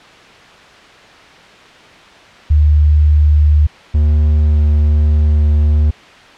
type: tone pair in turn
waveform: sine / triangle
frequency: 75.1 / 75.1 Hz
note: D2 / D2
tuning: +39 / +39 cents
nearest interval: unison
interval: 0 cents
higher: neither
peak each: -6 dBFS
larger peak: neither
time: 2.5-3.67 / 3.94-5.91 s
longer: second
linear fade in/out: 10 ms
effects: white hiss -39 dBFS RMS until 6.37 s + low-pass 3000 Hz 12 dB/octave